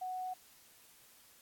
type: tone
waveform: sine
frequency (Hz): 740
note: F#5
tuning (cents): 0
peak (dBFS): -37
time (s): 0.01-0.34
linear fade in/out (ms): 10
effects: white hiss -62 dBFS RMS until 1.41 s + AAC 64 kbps